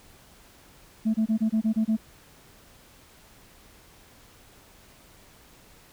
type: tone bursts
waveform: sine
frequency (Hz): 220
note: A3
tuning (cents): 0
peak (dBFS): -18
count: 8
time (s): 1.05-1.969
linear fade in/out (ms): 20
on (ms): 93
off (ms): 25
effects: tanh soft clip ceiling -18 dBFS + pink hiss -54 dBFS RMS until 5.92 s